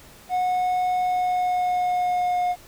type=tone with pitch glide; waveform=triangle; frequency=730 to 717.5 Hz; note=F#5 to F5; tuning=-24 to +47 cents; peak=-18 dBFS; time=0.29-2.56 s; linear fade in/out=50 ms; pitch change=-29 cents; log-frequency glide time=0.97-2.43 s; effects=pink hiss -48 dBFS RMS until 2.67 s